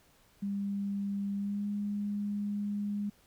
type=tone with pitch glide; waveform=sine; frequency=200 to 204.9 Hz; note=G3 to G#3; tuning=+35 to -23 cents; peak=-31 dBFS; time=0.42-3.1 s; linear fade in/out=10 ms; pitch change=+42 cents; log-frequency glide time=1.36-1.67 s; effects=pink hiss -65 dBFS RMS until 3.26 s